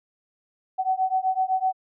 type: beating tone pair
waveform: sine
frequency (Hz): 750 / 757.9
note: F#5 / F#5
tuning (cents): +23 / +41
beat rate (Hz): 7.9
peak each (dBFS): -24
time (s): 0.78-1.73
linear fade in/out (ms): 20
effects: none